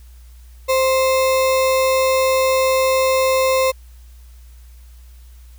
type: tone with sample-and-hold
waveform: sine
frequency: 524 Hz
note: C5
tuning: 2 cents sharp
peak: -13 dBFS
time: 0.68-3.72 s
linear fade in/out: 20 ms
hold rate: 1575 Hz
effects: added 60 Hz sine -39 dBFS peak until 5.58 s + white hiss -55 dBFS RMS until 5.58 s